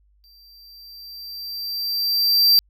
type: tone with exponential growth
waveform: square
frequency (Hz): 4697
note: D8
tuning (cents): -1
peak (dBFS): -11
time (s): 0.24-2.59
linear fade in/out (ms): 0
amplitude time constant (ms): 510
effects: added 50 Hz sine -56 dBFS peak until 2.69 s